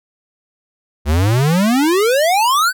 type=exponential sweep; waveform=square; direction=up; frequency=69.3 to 1568 Hz; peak=-12 dBFS; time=1.05-2.73 s; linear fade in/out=50 ms; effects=none